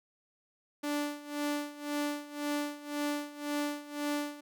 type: tone with tremolo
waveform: sawtooth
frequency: 292.6 Hz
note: D4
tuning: 6 cents flat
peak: -26 dBFS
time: 0.83-4.41 s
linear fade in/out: 10 ms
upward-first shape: sine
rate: 1.9 Hz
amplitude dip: 85%
effects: none